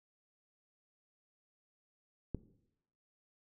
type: click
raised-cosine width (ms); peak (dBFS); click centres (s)
3; -23; 2.347
effects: noise-tail reverb RT60 0.8 s tail -17 dB re dry